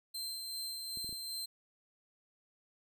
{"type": "tone with tremolo", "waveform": "sawtooth", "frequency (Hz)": 4126, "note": "C8", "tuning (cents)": -25, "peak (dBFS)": -35, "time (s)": [0.14, 1.46], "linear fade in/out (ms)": 10, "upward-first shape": "sine", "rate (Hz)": 2.6, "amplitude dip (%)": 30}
{"type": "clicks", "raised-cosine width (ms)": 3, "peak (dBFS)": -39, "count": 4, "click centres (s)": [0.973, 1.045, 1.092, 1.127]}
{"effects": []}